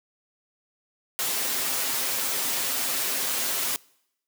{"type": "noise with comb filter", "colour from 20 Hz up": "white", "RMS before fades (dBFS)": -27, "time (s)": [1.19, 3.76], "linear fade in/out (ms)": 0, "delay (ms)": 7.5, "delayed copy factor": 0.65, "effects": ["noise-tail reverb RT60 0.8 s tail -25 dB re dry", "high-pass 200 Hz 12 dB/octave"]}